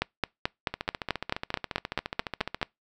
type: two click trains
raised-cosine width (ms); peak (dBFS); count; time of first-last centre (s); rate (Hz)
0.3; -9 / -15; 13 / 28; 0.02-2.629 / 0.74-2.615; 4.6 / 14.4
effects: noise-tail reverb RT60 0.2 s tail -26 dB re dry